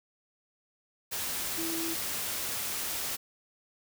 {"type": "tone in noise", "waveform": "sine", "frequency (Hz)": 329.6, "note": "E4", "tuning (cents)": 0, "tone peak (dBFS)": -34, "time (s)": [1.57, 1.95], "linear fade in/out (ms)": 20, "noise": "white", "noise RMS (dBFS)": -34, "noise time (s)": [1.11, 3.17], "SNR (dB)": -3, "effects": []}